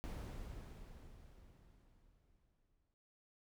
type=noise with exponential decay; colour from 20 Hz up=brown; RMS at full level=-42 dBFS; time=0.04-2.94 s; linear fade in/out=0 ms; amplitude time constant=630 ms; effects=none